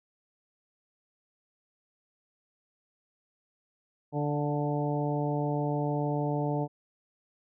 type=harmonic tone with a mistuned harmonic; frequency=146.83 Hz; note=D3; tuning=in tune; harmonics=1 / 2 / 3 / 4 / 5 / 6; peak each=-30 / -33 / -35 / -36 / -37 / -38 dBFS; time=4.12-6.68 s; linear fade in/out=50 ms; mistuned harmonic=5; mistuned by=-15 cents; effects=none